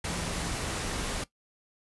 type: tone in noise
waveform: sine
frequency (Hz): 173.3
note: F3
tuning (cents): -13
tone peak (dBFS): -39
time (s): 0.09-0.53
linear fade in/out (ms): 5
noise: pink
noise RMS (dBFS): -33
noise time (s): 0.04-1.24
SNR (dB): -9
effects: noise-tail reverb RT60 0.1 s tail -17 dB re dry + resampled to 24000 Hz